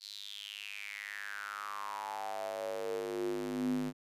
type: tone with high-pass filter sweep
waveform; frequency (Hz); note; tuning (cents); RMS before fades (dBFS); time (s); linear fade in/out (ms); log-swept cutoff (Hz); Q
square; 51; G#1; -31; -39; 0-3.93; 50; 4400 to 210; 7.2
effects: resampled to 32000 Hz

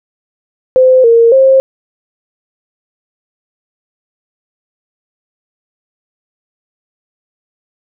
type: tone with pitch steps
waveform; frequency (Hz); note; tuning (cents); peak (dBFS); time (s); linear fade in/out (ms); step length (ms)
sine; 515 / 462.6 / 532; C5 / A#4 / C5; -28 / -13 / +29; -3; 0.76-1.6; 0; 280
effects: none

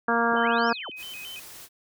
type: harmonic tone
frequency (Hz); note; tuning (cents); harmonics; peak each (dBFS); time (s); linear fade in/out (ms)
233.1; A#3; 0; 1 / 2 / 3 / 4 / 5 / 6 / 7; -28 / -28 / -28 / -28 / -28 / -28 / -28; 0.08-0.73; 5
type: linear two-way sweep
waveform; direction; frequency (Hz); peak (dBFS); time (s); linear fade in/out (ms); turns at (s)
sine; up then down; 106.5 to 5588 to 146.4; -35; 0.32-0.9; 5; 0.69
type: tone with vibrato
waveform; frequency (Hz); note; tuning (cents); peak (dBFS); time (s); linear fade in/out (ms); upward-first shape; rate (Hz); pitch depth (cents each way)
sine; 2779; F7; -9; -37; 0.36-1.4; 10; square; 4.5; 170
type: noise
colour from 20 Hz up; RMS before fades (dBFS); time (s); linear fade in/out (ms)
white; -44; 0.96-1.69; 50
effects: none

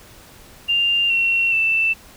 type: tone with pitch steps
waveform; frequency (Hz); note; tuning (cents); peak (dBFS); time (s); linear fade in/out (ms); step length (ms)
sine; 2794 / 2727 / 2662; F7 / F7 / E7; 0 / -42 / +16; -15; 0.68-1.94; 20; 420
effects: pink hiss -45 dBFS RMS until 2.16 s

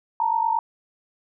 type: tone pair together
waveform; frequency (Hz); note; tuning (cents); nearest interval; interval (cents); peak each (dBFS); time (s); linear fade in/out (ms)
sine; 890 / 938.9; A5 / A#5; +20 / +12; minor second; 92; -22; 0.2-0.59; 2
effects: none

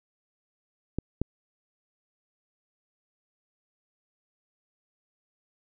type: clicks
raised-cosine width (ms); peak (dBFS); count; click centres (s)
3; -15 / -13; 2; 0.986 / 1.216
effects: none

